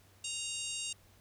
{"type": "harmonic tone", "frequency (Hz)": 932.3, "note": "A#5", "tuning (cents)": 0, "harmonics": [3, 4, 5, 6, 7, 8, 9, 10], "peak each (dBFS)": [-41, -45, -48, -49, -46, -43, -46, -47], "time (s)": [0.24, 0.93], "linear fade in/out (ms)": 5, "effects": ["added 96 Hz sine -64 dBFS peak until 1.2 s", "pink hiss -64 dBFS RMS until 1.2 s"]}